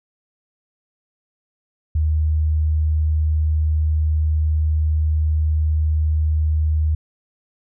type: tone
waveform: sine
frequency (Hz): 77.4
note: D#2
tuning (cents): -9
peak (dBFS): -15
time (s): 1.95-6.95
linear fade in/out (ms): 5
effects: none